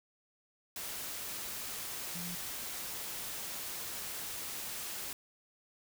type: tone in noise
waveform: sine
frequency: 175 Hz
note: F3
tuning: 4 cents sharp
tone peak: -42 dBFS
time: 2.15-2.35 s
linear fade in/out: 2 ms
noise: white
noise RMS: -41 dBFS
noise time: 0.76-5.13 s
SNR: -4 dB
effects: none